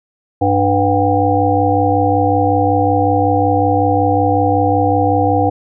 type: harmonic tone with a mistuned harmonic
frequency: 99 Hz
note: G2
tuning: 18 cents sharp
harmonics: 1 / 3 / 5 / 7 / 8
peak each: -17 / -17 / -17 / -17 / -17 dBFS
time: 0.41-5.5 s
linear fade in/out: 10 ms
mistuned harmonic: 7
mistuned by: +82 cents
effects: none